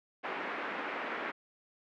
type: band-pass noise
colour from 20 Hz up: white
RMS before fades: -38 dBFS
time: 0.23-1.32 s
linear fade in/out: 20 ms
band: 230 to 2100 Hz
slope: 24 dB/octave
effects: none